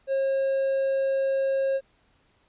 triangle tone, 540 Hz, C#5, 45 cents flat, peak -20 dBFS, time 0.07-1.81 s, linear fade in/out 50 ms, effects pink hiss -65 dBFS RMS until 2.48 s + resampled to 8000 Hz

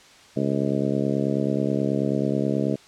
harmonic tone, 69.3 Hz, C#2, in tune, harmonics 2 / 3 / 4 / 5 / 6 / 7 / 8 / 9, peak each -28 / -26 / -27 / -30 / -30 / -32 / -35 / -32 dBFS, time 0.36-2.76 s, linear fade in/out 10 ms, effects white hiss -50 dBFS RMS until 2.87 s + low-pass 6000 Hz 12 dB/octave

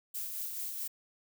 violet noise with tremolo, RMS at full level -37 dBFS, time 0.14-0.88 s, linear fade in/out 10 ms, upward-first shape sine, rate 4.6 Hz, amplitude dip 35%, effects none

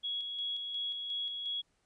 sine tone with tremolo, 3336 Hz, G#7, 7 cents sharp, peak -33 dBFS, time 0.03-1.62 s, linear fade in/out 20 ms, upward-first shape square, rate 2.8 Hz, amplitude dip 35%, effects pink hiss -75 dBFS RMS until 1.85 s + resampled to 22050 Hz

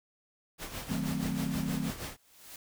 pink noise with tremolo, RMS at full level -38 dBFS, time 0.58-2.17 s, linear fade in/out 50 ms, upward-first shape sine, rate 6.3 Hz, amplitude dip 60%
sine chord, D# diminished seventh, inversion none, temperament equal, 155.56 / 185 / 220 / 261.6 Hz, D#3 / F#3 / A3 / C4, 0 / 0 / 0 / 0 cents, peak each -36 dBFS, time 0.89-1.91 s, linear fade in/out 10 ms
white noise with exponential growth, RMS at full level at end -45 dBFS, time 1.96-2.56 s, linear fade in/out 2 ms, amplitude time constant 130 ms
effects none

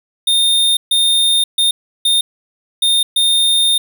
square tone bursts at uneven times, 3644 Hz, A#7, 40 cents flat, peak -11 dBFS, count 6, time 0.27-0.77 / 0.91-1.44 / 1.58-1.71 / 2.05-2.21 / 2.82-3.03 / 3.16-3.78 s, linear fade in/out 5 ms, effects 8-bit

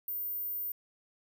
sine tone, 14510 Hz, A#9, 48 cents flat, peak -33 dBFS, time 0.08-0.72 s, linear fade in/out 2 ms, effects none

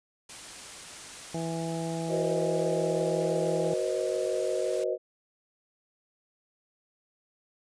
white noise, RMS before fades -43 dBFS, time 0.29-4.84 s, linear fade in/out 5 ms
harmonic tone, 164.81 Hz, E3, in tune, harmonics 1 / 2 / 3 / 4 / 5, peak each -33 / -36 / -38 / -39 / -40 dBFS, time 1.34-3.74 s, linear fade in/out 5 ms
sine chord, C half-diminished seventh, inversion second, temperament equal with one note detuned, 370 / 477.3 / 523.3 / 622.3 Hz, Gb4 / Bb4 / C5 / Eb5, 0 / +41 / 0 / 0 cents, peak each -32 dBFS, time 2.08-4.98 s, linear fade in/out 50 ms
effects resampled to 22050 Hz

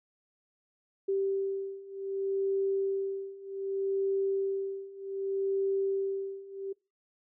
sine beating tone pair, 390 / 390.65 Hz, G4 / G4, -9 / -6 cents, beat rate 0.65 Hz, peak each -33 / -31 dBFS, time 1.08-6.73 s, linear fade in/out 10 ms, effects noise-tail reverb RT60 0.3 s tail -26 dB re dry

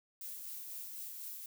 violet noise with tremolo, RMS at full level -44 dBFS, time 0.21-1.46 s, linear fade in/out 2 ms, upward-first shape sine, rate 4 Hz, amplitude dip 30%, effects none

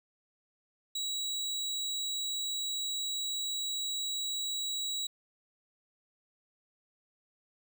30% pulse tone, 3889 Hz, B7, 27 cents flat, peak -30 dBFS, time 0.95-5.07 s, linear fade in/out 5 ms, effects none

